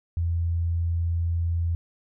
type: tone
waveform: sine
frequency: 84.5 Hz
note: E2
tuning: 43 cents sharp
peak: -22 dBFS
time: 0.17-1.75 s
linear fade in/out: 0 ms
effects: none